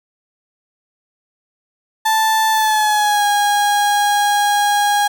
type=tone with pitch glide; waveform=35% pulse; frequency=880 to 821.1 Hz; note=A5 to G#5; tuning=0 to -20 cents; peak=-11 dBFS; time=2.05-5.08 s; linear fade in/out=10 ms; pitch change=-120 cents; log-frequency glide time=2.51-3.25 s; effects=none